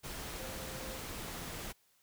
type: tone in noise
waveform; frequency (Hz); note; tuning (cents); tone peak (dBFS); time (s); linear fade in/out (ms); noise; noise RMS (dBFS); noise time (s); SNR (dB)
sine; 523.3; C5; 0; -49; 0.38-0.99; 20; pink; -43; 0.03-1.73; -9
effects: white hiss -71 dBFS RMS until 2.02 s